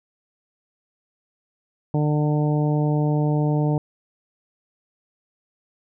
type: harmonic tone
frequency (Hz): 149.6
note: D3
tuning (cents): +32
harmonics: 1 / 2 / 3 / 4 / 5 / 6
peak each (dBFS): -19 / -25 / -29 / -31 / -33 / -35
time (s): 1.94-3.78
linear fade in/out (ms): 2
effects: none